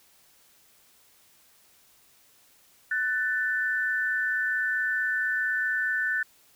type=tone pair together; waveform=sine; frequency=1496.5 / 1772 Hz; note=F#6 / A6; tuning=+19 / +12 cents; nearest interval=minor third; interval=293 cents; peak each=-27 dBFS; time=2.91-6.23 s; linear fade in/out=5 ms; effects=white hiss -60 dBFS RMS until 6.55 s